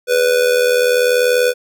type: tone with amplitude modulation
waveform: square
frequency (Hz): 493.9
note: B4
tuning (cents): 0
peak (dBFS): -9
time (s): 0.07-1.54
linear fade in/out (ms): 50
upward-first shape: sine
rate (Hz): 80.3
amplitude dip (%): 65
effects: none